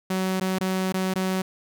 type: tone with dropouts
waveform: sawtooth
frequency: 187.7 Hz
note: F#3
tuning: 25 cents sharp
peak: -19 dBFS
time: 0.1-1.42 s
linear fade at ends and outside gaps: 5 ms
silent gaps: 0.4-0.41 / 0.586-0.609 / 0.924-0.94 / 1.139-1.157 s
effects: none